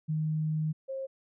sine tone pair in turn, 155.56 / 534.9 Hz, D#3 / C5, 0 / +38 cents, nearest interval octave + major sixth, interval 2138 cents, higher second, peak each -27 / -33 dBFS, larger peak first, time 0.08-0.73 / 0.88-1.07 s, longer first, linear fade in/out 20 ms, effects none

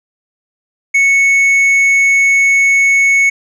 triangle tone with tanh clipping, 2210 Hz, C#7, 6 cents flat, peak -8 dBFS, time 0.94-3.3 s, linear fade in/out 10 ms, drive 9 dB, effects none

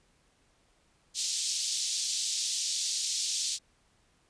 white band-pass noise, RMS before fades -32 dBFS, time 1.14-3.59 s, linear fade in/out 50 ms, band 3700 to 7400 Hz, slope 24 dB/octave, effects pink hiss -68 dBFS RMS until 4.29 s + resampled to 22050 Hz

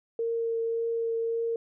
sine tone with vibrato, 458.9 Hz, A#4, 27 cents flat, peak -26 dBFS, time 0.19-1.56 s, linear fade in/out 2 ms, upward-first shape triangle, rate 1.8 Hz, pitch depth 11 cents each way, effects none

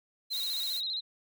sine tone with vibrato, 3951 Hz, B7, in tune, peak -31 dBFS, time 0.3-1.01 s, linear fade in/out 20 ms, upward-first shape square, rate 15 Hz, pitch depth 64 cents each way
blue noise, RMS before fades -40 dBFS, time 0.3-0.82 s, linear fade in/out 50 ms
effects none

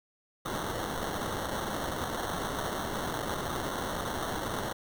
blue noise with sample-and-hold, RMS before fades -34 dBFS, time 0.45-4.73 s, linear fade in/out 10 ms, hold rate 2450 Hz, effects none

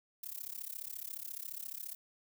violet noise with amplitude modulation, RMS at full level -40 dBFS, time 0.23-1.95 s, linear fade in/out 5 ms, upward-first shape sine, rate 34.4 Hz, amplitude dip 95%, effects none

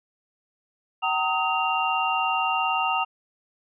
sine tone cluster, 762 / 919 / 1259 / 2778 Hz, G5 / A#5 / D#6 / F7, -49 / -25 / +20 / -10 cents, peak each -27 dBFS, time 1.02-3.05 s, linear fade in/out 20 ms, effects none

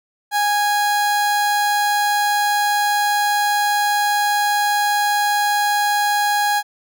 30% pulse tone, 825 Hz, G#5, 12 cents flat, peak -13 dBFS, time 0.31-6.63 s, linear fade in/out 50 ms, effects none

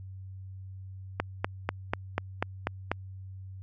click train, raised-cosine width 0.5 ms, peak -11 dBFS, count 8, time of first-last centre 1.2-2.916 s, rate 4.08 Hz, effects added 95 Hz sine -40 dBFS peak until 3.62 s + MP3 96 kbps

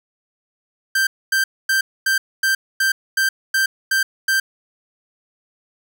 45% pulse tone bursts, 1568 Hz, G6, in tune, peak -15 dBFS, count 10, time 0.95-4.4 s, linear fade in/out 5 ms, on 120 ms, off 250 ms, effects 9-bit

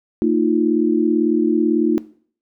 sine chord, Bb suspended fourth, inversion none, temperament equal with one note detuned, 227.2 / 311.1 / 349.2 Hz, Bb3 / Eb4 / F4, -44 / 0 / 0 cents, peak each -18 dBFS, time 0.22-1.98 s, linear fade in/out 0 ms, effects noise-tail reverb RT60 0.5 s tail -18 dB re dry

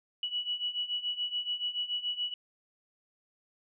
sine beating tone pair, 2936 / 2943 Hz, F#7 / F#7, -14 / -10 cents, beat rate 7 Hz, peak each -36 / -33 dBFS, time 0.23-2.34 s, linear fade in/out 2 ms, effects none

